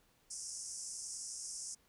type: band-pass noise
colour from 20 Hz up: pink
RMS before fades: -45 dBFS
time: 0.3-1.75 s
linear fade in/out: 10 ms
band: 5200 to 10000 Hz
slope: 96 dB/octave
effects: pink hiss -71 dBFS RMS until 1.88 s